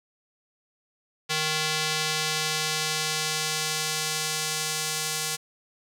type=tone with band-pass filter sweep; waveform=square; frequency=155.56 Hz; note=D#3; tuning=in tune; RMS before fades=-28 dBFS; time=1.29-5.37 s; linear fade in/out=20 ms; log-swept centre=4200 to 7500 Hz; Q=0.87; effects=none